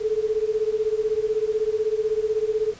sine beating tone pair, 426.4 / 442.4 Hz, G#4 / A4, +46 / +9 cents, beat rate 16 Hz, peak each -23 / -24 dBFS, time 0-2.74 s, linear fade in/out 20 ms, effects pink hiss -46 dBFS RMS until 2.79 s + resampled to 16000 Hz

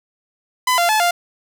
sawtooth tone with pitch steps, 1007 / 692 / 863 / 698 Hz, B5 / F5 / A5 / F5, +33 / -16 / -34 / -1 cents, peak -10 dBFS, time 0.67-1.11 s, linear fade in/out 5 ms, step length 110 ms, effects none

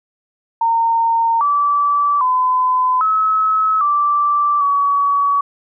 sine tone with pitch steps, 917 / 1157 / 1014 / 1289 / 1169 / 1133 Hz, A#5 / D6 / B5 / E6 / D6 / C#6, -29 / -26 / +45 / -39 / -8 / +37 cents, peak -12 dBFS, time 0.61-5.41 s, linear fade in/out 5 ms, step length 800 ms, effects none

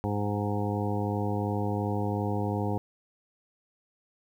harmonic tone with a mistuned harmonic, 102.8 Hz, G#2, 17 cents flat, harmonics 1 / 2 / 3 / 4 / 5 / 7 / 8 / 9, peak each -30 / -33 / -35 / -36 / -37 / -38 / -39 / -40 dBFS, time 0.04-2.78 s, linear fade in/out 0 ms, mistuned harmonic 7, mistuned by +25 cents, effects 10-bit

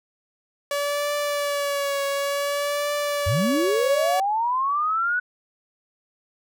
sawtooth tone with vibrato, 571 Hz, D5, 49 cents flat, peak -19 dBFS, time 0.71-4.2 s, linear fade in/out 2 ms, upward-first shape triangle, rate 0.56 Hz, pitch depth 42 cents each way
sine linear sweep, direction up, 78 to 1491 Hz, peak -20 dBFS, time 3.26-5.2 s, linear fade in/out 10 ms
effects none

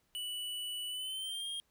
square tone with pitch glide, 2960 to 3228 Hz, F#7 to G#7, 0 to -50 cents, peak -38 dBFS, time 0.15-1.6 s, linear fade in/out 0 ms, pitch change +150 cents, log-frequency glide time 0.88-1.48 s, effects pink hiss -75 dBFS RMS until 1.7 s

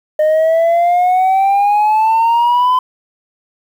sine exponential sweep, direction up, 610 to 1020 Hz, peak -6 dBFS, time 0.19-2.79 s, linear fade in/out 5 ms, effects tanh soft clip ceiling -8 dBFS + 7-bit

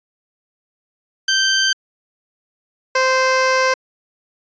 15% pulse tone pair in turn, 1559 / 520.3 Hz, G6 / C5, -10 / -10 cents, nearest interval octave + perfect fifth, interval 1900 cents, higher first, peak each -7 dBFS, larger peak neither, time 1.28-1.73 / 2.95-3.74 s, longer second, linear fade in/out 5 ms, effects resampled to 16000 Hz

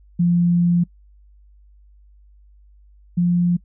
sine tone pair in turn, 173.6 / 175.11 Hz, F3 / F3, -10 / +5 cents, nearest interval unison, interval 15 cents, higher second, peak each -13 / -14 dBFS, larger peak first, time 0.19-0.84 / 3.17-3.57 s, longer first, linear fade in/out 10 ms, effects noise-tail reverb RT60 0.1 s tail -25 dB re dry + added 50 Hz sine -47 dBFS peak until 3.64 s

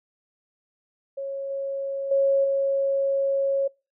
sine tone with level steps, 549 Hz, C#5, 17 cents flat, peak -28 / -26 / -17 / -20 dBFS, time 1.17-3.68 s, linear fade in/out 10 ms, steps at 1.5 / 2.11 / 2.44 s, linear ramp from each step 5 ms, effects noise-tail reverb RT60 0.3 s tail -26 dB re dry

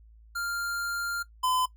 square tone pair in turn, 1396.9 / 1016.1 Hz, F6 / B5, 0 / +49 cents, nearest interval tritone, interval 551 cents, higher first, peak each -30 / -25 dBFS, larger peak second, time 0.35-1.23 / 1.43-1.66 s, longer first, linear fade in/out 10 ms, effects noise-tail reverb RT60 0.1 s tail -17 dB re dry + added 55 Hz sine -51 dBFS peak until 1.76 s

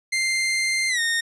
sawtooth tone with pitch glide, 2093 to 1843.2 Hz, C7 to A#6, 0 to -20 cents, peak -17 dBFS, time 0.12-1.21 s, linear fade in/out 10 ms, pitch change -220 cents, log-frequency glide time 0.89-1 s, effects resampled to 24000 Hz

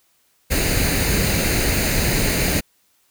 pink noise with comb filter, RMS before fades -19 dBFS, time 0.5-2.61 s, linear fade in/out 20 ms, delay 0.45 ms, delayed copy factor +0.6, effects white hiss -62 dBFS RMS until 3.1 s

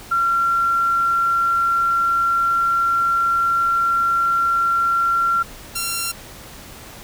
sine / 5% pulse tone pair in turn, 1370 / 1370 Hz, F6 / F6, -34 / -34 cents, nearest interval unison, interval 0 cents, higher neither, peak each -15 / -10 dBFS, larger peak second, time 0.11-5.43 / 5.75-6.12 s, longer first, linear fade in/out 10 ms, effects pink hiss -39 dBFS RMS until 7.03 s

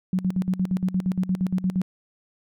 sine tone with tremolo, 184.9 Hz, F#3, 1 cent flat, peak -19 dBFS, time 0.13-1.82 s, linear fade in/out 2 ms, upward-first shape square, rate 8.6 Hz, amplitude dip 80%, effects none

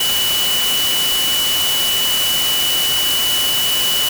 sine tone in noise, 2960 Hz, F#7, in tune, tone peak -16 dBFS, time 0-4.09 s, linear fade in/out 5 ms, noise white, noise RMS -20 dBFS, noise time 0-4.09 s, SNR +1 dB, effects none

